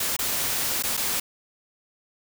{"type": "noise with dropouts", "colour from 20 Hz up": "white", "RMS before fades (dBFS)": -26, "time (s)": [0, 1.2], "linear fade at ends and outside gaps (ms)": 5, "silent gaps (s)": [[0.166, 0.189], [0.825, 0.835], [0.969, 0.974]], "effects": []}